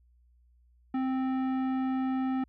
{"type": "tone with tanh clipping", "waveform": "triangle", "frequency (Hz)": 261.6, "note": "C4", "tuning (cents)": 0, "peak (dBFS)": -29, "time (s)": [0.94, 2.44], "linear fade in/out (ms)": 5, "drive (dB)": 18, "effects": ["added 60 Hz sine -60 dBFS peak until 2.48 s"]}